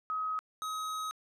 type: tone pair in turn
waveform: sine / square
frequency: 1268 / 1268 Hz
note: D#6 / D#6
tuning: +32 / +32 cents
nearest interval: unison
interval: 0 cents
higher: neither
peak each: -31 / -35 dBFS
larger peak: first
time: 0.1-0.39 / 0.62-1.11 s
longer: second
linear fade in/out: 0 ms
effects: low-pass 11000 Hz 12 dB/octave